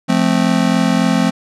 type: chord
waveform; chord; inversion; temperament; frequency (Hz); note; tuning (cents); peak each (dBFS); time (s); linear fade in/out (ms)
square; F major; none; just; 174.61 / 218.3 / 261.9; F3 / A3 / C4; 0 / -13 / +2; -17; 0.08-1.31; 20
effects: low-pass 8000 Hz 12 dB/octave